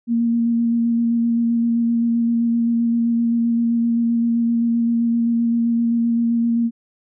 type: tone with vibrato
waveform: sine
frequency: 233.1 Hz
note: A#3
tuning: in tune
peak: -15 dBFS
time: 0.07-6.71 s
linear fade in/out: 50 ms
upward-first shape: square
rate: 7.7 Hz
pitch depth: 11 cents each way
effects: none